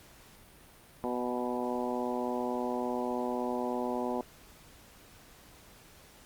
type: harmonic tone with a mistuned harmonic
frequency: 123.47 Hz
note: B2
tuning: in tune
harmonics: 2 / 3 / 4 / 5 / 6 / 7 / 8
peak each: -35 / -37 / -38 / -39 / -40 / -40 / -41 dBFS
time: 1.04-4.21 s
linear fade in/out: 0 ms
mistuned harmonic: 7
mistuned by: -18 cents
effects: pink hiss -56 dBFS RMS until 6.25 s + Opus 48 kbps